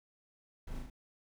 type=noise with echo; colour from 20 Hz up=brown; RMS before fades=-44 dBFS; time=0.67-0.79 s; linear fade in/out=5 ms; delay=37 ms; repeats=3; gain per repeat=-2 dB; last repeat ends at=0.901 s; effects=none